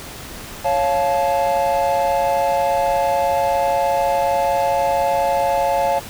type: chord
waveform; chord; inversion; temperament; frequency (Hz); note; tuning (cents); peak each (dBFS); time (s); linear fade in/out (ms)
triangle; Db augmented; none; equal with one note detuned; 554.4 / 698.5 / 866.9; Db5 / F5 / A5; 0 / 0 / -26; -18; 0.64-6; 20
effects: pink hiss -34 dBFS RMS until 6.09 s